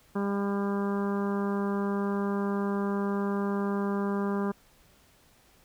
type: harmonic tone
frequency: 200.1 Hz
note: G3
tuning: 36 cents sharp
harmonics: 1 / 2 / 3 / 4 / 5 / 6 / 7 / 8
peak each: -28 / -32 / -41 / -42 / -39 / -41 / -46 / -46 dBFS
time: 0.15-4.52 s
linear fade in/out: 10 ms
effects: pink hiss -61 dBFS RMS until 5.64 s